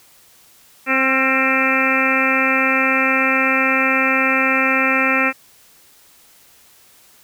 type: harmonic tone with a mistuned harmonic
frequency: 263.8 Hz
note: C4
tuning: 14 cents sharp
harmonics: 1 / 2 / 3 / 4 / 5 / 6 / 7 / 8 / 9 / 10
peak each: -22 / -24 / -28 / -28 / -21 / -28 / -21 / -26 / -20 / -23 dBFS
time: 0.86-5.33 s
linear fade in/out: 50 ms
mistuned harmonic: 5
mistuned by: +35 cents
effects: white hiss -50 dBFS RMS until 7.23 s